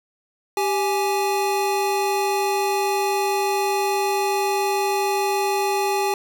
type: tone pair together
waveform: square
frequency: 392 / 833.3 Hz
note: G4 / G#5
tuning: 0 / +6 cents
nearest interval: octave + minor second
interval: 1306 cents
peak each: -23 dBFS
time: 0.57-6.14 s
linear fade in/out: 2 ms
effects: none